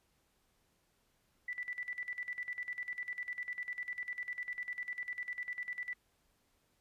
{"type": "tone with tremolo", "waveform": "sine", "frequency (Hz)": 1975.5, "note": "B6", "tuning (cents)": 0, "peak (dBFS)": -36, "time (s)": [1.48, 5.94], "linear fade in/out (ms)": 5, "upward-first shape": "square", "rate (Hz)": 10, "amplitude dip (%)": 80, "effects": ["pink hiss -75 dBFS RMS until 6.8 s", "resampled to 32000 Hz"]}